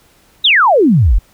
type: exponential sweep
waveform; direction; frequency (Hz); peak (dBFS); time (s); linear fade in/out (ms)
sine; down; 3943 to 38.23; -6; 0.44-1.19; 10
effects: pink hiss -50 dBFS RMS until 1.33 s